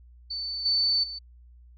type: tone with level steps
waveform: sine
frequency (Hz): 4517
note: C#8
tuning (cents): +32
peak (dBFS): -30 / -21 / -34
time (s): 0.3-1.19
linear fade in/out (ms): 10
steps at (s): 0.65 / 1.03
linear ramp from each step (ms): 10
effects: added 60 Hz sine -49 dBFS peak until 1.77 s